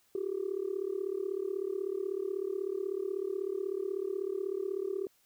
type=tone with amplitude modulation; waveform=sine; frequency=387.4 Hz; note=G4; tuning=20 cents flat; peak=-27 dBFS; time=0.15-5.07 s; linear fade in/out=2 ms; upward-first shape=sine; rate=36.2 Hz; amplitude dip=95%; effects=tanh soft clip ceiling -24 dBFS + white hiss -69 dBFS RMS until 5.25 s